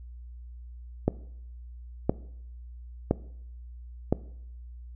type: click train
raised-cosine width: 2 ms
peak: -8 dBFS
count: 4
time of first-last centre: 1.08-4.126 s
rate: 0.985 Hz
effects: noise-tail reverb RT60 0.7 s tail -19 dB re dry + added 60 Hz sine -41 dBFS peak until 4.95 s